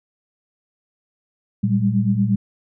sine tone cluster, 115.3 / 193.4 / 201.9 Hz, A#2 / G3 / G#3, -19 / -23 / -49 cents, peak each -20 dBFS, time 1.63-2.36 s, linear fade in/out 10 ms, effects none

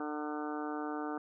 harmonic tone, 150 Hz, D3, 37 cents sharp, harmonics 2 / 3 / 4 / 5 / 6 / 7 / 8 / 9 / 10, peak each -38 / -43 / -49 / -43 / -46 / -54 / -45 / -49 / -49 dBFS, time 0-1.18 s, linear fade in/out 2 ms, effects none

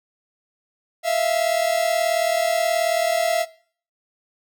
45% pulse tone pair together, 649.4 / 688 Hz, E5 / F5, -26 / -26 cents, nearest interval minor second, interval 100 cents, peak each -22 dBFS, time 1.03-3.46 s, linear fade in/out 50 ms, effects noise-tail reverb RT60 0.5 s tail -20 dB re dry

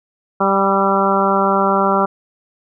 harmonic tone with a mistuned harmonic, 196 Hz, G3, in tune, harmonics 1 / 2 / 3 / 4 / 5 / 6 / 7, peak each -20 / -20 / -20 / -20 / -20 / -20 / -20 dBFS, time 0.4-2.06 s, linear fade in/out 10 ms, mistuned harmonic 7, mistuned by -20 cents, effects none

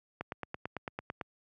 click train, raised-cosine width 0.5 ms, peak -21 dBFS, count 10, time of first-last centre 0.21-1.212 s, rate 8.98 Hz, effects high-pass 80 Hz 12 dB/octave

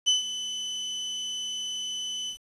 35% pulse tone with ADSR envelope, 3013 Hz, F#7, 31 cents sharp, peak -16 dBFS, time 0.06-2.38 s, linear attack 23 ms, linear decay 140 ms, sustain -13 dB, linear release 91 ms, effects resampled to 24000 Hz + 8-bit

